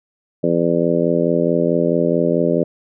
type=harmonic tone; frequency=84.6 Hz; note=E2; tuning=45 cents sharp; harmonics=2 / 3 / 4 / 5 / 6 / 7; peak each=-21 / -21 / -21 / -21 / -21 / -21 dBFS; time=0.43-2.64 s; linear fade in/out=10 ms; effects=none